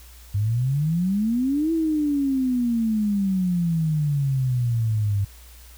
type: exponential two-way sweep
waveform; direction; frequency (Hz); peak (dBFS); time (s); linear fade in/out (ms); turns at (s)
sine; up then down; 98 to 330.8 to 98; -19; 0.34-5.25; 10; 1.72
effects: added 60 Hz sine -44 dBFS peak until 5.77 s + white hiss -50 dBFS RMS until 5.77 s